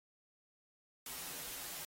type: noise with comb filter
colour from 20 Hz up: white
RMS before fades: -45 dBFS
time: 1.06-1.85 s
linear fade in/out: 2 ms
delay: 9.2 ms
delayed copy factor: -0.95
effects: AAC 48 kbps